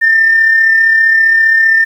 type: tone with amplitude modulation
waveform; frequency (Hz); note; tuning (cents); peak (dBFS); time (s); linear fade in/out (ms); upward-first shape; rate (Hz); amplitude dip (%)
sine; 1799; A6; +38; -3; 0.01-1.85; 20; sine; 35.2; 40
effects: tanh soft clip ceiling 0 dBFS + 7-bit